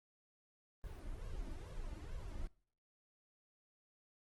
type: noise with flanger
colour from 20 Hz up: brown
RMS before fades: -45 dBFS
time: 0.84-2.47 s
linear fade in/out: 0 ms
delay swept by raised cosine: 1.8 to 3.4 ms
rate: 2.3 Hz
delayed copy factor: +1
effects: noise-tail reverb RT60 0.5 s tail -23 dB re dry + Opus 24 kbps